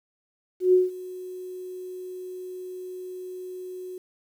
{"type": "tone with ADSR envelope", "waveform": "sine", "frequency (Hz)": 367, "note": "F#4", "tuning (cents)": -14, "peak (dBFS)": -13, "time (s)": [0.6, 3.98], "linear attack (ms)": 130, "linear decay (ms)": 170, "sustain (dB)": -21, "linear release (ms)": 3, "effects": ["9-bit"]}